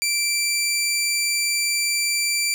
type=tone; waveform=15% pulse; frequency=2345 Hz; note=D7; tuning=3 cents flat; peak=-13 dBFS; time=0.02-2.54 s; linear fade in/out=0 ms; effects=none